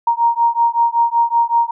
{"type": "beating tone pair", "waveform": "sine", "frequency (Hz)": [932, 937.3], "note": ["A#5", "A#5"], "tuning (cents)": [-1, 9], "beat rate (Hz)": 5.3, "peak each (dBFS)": -15, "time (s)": [0.07, 1.71], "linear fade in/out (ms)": 5, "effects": []}